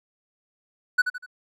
triangle tone with echo, 1485 Hz, F#6, 6 cents sharp, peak -13 dBFS, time 0.98-1.02 s, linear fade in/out 10 ms, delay 81 ms, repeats 3, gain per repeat -8 dB, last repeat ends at 1.263 s, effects none

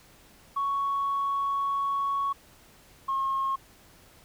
sine tone pair in turn, 1112 / 1079.1 Hz, C#6 / C#6, +5 / -47 cents, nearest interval minor second, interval 52 cents, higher first, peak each -24 / -24 dBFS, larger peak neither, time 0.56-2.33 / 3.08-3.56 s, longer first, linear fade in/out 10 ms, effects tanh soft clip ceiling -21 dBFS + pink hiss -56 dBFS RMS until 4.24 s

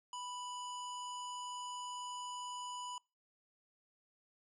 harmonic tone, 987.8 Hz, B5, in tune, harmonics 1 / 3 / 5 / 7 / 9 / 10, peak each -43 / -49 / -60 / -51 / -64 / -64 dBFS, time 0.13-2.98 s, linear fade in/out 2 ms, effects noise-tail reverb RT60 0.3 s tail -26 dB re dry

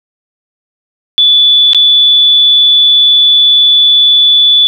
sine tone with dropouts, 3462 Hz, A7, 29 cents flat, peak -3 dBFS, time 1.18-4.67 s, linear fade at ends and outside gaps 0 ms, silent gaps 1.733-1.747 s, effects 7-bit

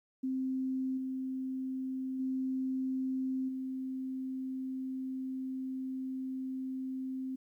sine tone with level steps, 261.6 Hz, C4, in tune, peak -31 / -34 / -31 / -35 dBFS, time 0.23-7.36 s, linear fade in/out 10 ms, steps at 0.97 / 2.19 / 3.48 s, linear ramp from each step 10 ms, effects 12-bit

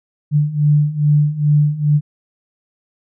sine beating tone pair, 146.83 / 149.23 Hz, D3 / D3, 0 / +28 cents, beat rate 2.4 Hz, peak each -16 / -13 dBFS, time 0.31-2.01 s, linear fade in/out 50 ms, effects none

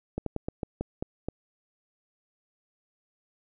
slowing click train, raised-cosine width 2 ms, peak -17 dBFS, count 8, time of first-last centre 0.18-1.286 s, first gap 83 ms, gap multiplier 1.21, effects none

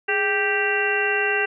harmonic tone with a mistuned harmonic, 392 Hz, G4, in tune, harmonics 1 / 2 / 3 / 4 / 5 / 6 / 7, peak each -25 / -29 / -35 / -24 / -26 / -35 / -25 dBFS, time 0.08-1.46 s, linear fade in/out 10 ms, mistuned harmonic 1, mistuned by +100 cents, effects none

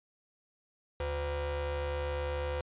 45% pulse ring-modulated tone, 216.7 Hz, A3, 26 cents flat, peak -29 dBFS, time 1-2.61 s, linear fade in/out 2 ms, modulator 291 Hz, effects resampled to 8000 Hz

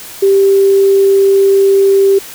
sine tone, 392 Hz, G4, in tune, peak -5 dBFS, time 0.22-2.19 s, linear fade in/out 10 ms, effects white hiss -30 dBFS RMS until 2.34 s

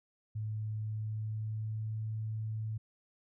sine tone with pitch glide, 107.9 to 109.47 Hz, A2 to A2, -33 to -8 cents, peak -34 dBFS, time 0.35-2.78 s, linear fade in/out 10 ms, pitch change +25 cents, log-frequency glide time 0.8-2.06 s, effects none

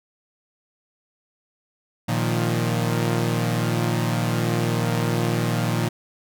sawtooth chord, Bb suspended fourth, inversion none, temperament equal with one note detuned, 116.54 / 155.56 / 175.52 Hz, Bb2 / Eb3 / F3, 0 / 0 / +9 cents, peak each -19 / -22 / -23 dBFS, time 2.08-5.89 s, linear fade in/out 10 ms, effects none

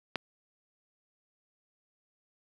click, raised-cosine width 0.3 ms, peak -14 dBFS, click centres 0.157 s, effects high-pass 100 Hz 12 dB/octave + 8-bit

